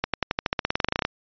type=accelerating click train; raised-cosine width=0.3 ms; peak=-6 dBFS; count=19; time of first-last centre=0.04-1.05 s; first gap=97 ms; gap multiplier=0.93; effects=resampled to 11025 Hz